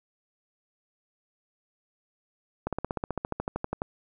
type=slowing click train; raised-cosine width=1 ms; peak=-15 dBFS; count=17; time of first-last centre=2.67-3.819 s; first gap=57 ms; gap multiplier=1.03; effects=none